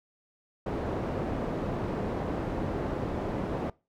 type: low-pass noise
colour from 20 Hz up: white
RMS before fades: -32 dBFS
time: 0.66-3.7 s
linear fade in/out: 5 ms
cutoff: 500 Hz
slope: 12 dB/octave
effects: noise-tail reverb RT60 0.3 s tail -23 dB re dry